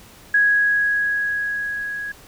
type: tone with level ramp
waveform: sine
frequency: 1661.2 Hz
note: G#6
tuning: in tune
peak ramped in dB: -12 to -26 dBFS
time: 0.34-2.12 s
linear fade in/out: 5 ms
effects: pink hiss -46 dBFS RMS until 2.27 s